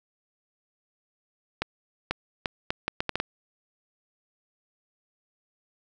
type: accelerating click train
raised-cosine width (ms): 0.3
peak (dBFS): -10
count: 9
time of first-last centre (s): 1.62-3.201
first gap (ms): 490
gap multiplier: 0.71
effects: none